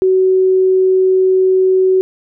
sine tone, 375.3 Hz, F#4, 25 cents sharp, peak -8 dBFS, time 0.02-2.01 s, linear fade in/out 0 ms, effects none

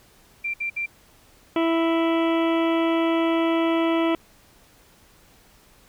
sine tone bursts, 2362 Hz, D7, 9 cents sharp, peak -24 dBFS, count 3, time 0.44-0.862 s, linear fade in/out 10 ms, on 100 ms, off 61 ms
harmonic tone, 330 Hz, E4, 2 cents sharp, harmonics 1 / 2 / 3 / 4 / 6 / 7 / 8 / 9 / 10, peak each -20 / -26 / -30 / -32 / -36 / -37 / -38 / -39 / -40 dBFS, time 1.56-4.15 s, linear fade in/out 2 ms
effects pink hiss -55 dBFS RMS until 5.88 s

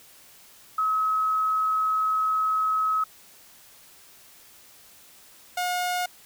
sine / sawtooth tone pair in turn, 1281 / 718.9 Hz, E6 / F5, -50 / +50 cents, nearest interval minor seventh, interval 1000 cents, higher first, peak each -21 dBFS, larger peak neither, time 0.78-3.04 / 5.57-6.06 s, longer first, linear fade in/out 5 ms, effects white hiss -52 dBFS RMS until 6.25 s

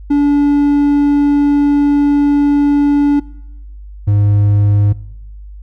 triangle tone pair in turn, 287.8 / 102.58 Hz, D4 / G#2, -35 / -21 cents, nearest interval octave + tritone, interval 1786 cents, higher first, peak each -6 dBFS, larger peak neither, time 0.1-3.2 / 4.07-4.93 s, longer first, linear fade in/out 10 ms, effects noise-tail reverb RT60 1.0 s tail -23 dB re dry + added 50 Hz sine -29 dBFS peak until 5.62 s

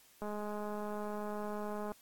click train, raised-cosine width 1 ms, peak -28 dBFS, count 356, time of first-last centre 0.22-1.919 s, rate 209 Hz, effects white hiss -63 dBFS RMS until 2.01 s + AAC 64 kbps

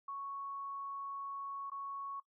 sine tone with dropouts, 1108.7 Hz, C#6, in tune, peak -40 dBFS, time 0.08-2.2 s, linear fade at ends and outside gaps 5 ms, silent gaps 1.7-1.716 s, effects noise-tail reverb RT60 0.1 s tail -19 dB re dry

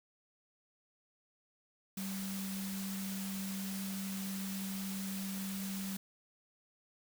sine tone in noise, 193.6 Hz, G3, 21 cents flat, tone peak -38 dBFS, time 1.97-5.97 s, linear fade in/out 5 ms, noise white, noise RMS -45 dBFS, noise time 1.97-5.97 s, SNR +4 dB, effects none

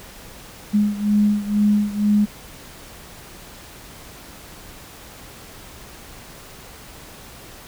sine beating tone pair, 207.1 / 209.2 Hz, G#3 / G#3, -5 / +13 cents, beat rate 2.1 Hz, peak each -17 / -20 dBFS, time 0.73-2.26 s, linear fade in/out 20 ms, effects pink hiss -41 dBFS RMS until 7.67 s

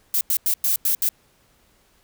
violet noise bursts at uneven times, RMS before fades -20 dBFS, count 6, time 0.14-0.21 / 0.3-0.37 / 0.46-0.54 / 0.64-0.76 / 0.85-0.95 / 1.02-1.09 s, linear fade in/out 2 ms, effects pink hiss -60 dBFS RMS until 2.03 s

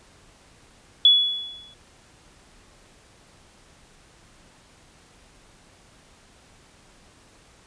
sine tone with exponential decay, 3397 Hz, G#7, 38 cents sharp, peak -9 dBFS, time 1.05-1.74 s, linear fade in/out 2 ms, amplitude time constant 150 ms, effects pink hiss -54 dBFS RMS until 7.66 s + resampled to 22050 Hz

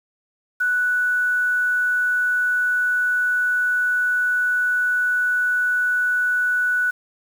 sine tone with quantisation, 1480 Hz, F#6, in tune, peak -17 dBFS, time 0.6-6.91 s, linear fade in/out 10 ms, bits 7, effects none

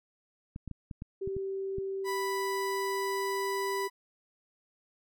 clicks, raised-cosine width 5 ms, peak -27 dBFS, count 8, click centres 0.561 / 0.677 / 0.713 / 0.912 / 1.021 / 1.275 / 1.366 / 1.784 s
sine tone with pitch glide, 387.6 to 392.1 Hz, G4 to G4, -20 to 0 cents, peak -32 dBFS, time 1.21-3.88 s, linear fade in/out 10 ms, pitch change +20 cents, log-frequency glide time 1.86-3.68 s
30% pulse tone, 987.8 Hz, B5, in tune, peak -30 dBFS, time 2.04-3.9 s, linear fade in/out 50 ms
effects none

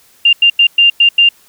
sine tone bursts at uneven times, 2794 Hz, F7, in tune, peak -4 dBFS, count 6, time 0.25-0.33 / 0.42-0.5 / 0.59-0.67 / 0.78-0.9 / 1-1.09 / 1.18-1.29 s, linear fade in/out 5 ms, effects white hiss -48 dBFS RMS until 1.48 s

